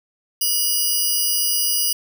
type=tone pair together; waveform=10% pulse; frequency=2908 / 4905 Hz; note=F#7 / D#8; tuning=-31 / -26 cents; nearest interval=major sixth; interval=905 cents; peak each=-13 dBFS; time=0.41-1.93 s; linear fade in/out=5 ms; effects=none